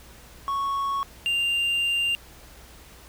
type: tone pair in turn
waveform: triangle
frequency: 1107 / 2789 Hz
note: C#6 / F7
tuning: -3 / -3 cents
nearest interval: octave + major third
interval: 1600 cents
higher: second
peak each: -22 / -20 dBFS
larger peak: second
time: 0.48-1.03 / 1.26-2.15 s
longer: second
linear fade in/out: 0 ms
effects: added 60 Hz sine -51 dBFS peak until 3.08 s + pink hiss -49 dBFS RMS until 3.08 s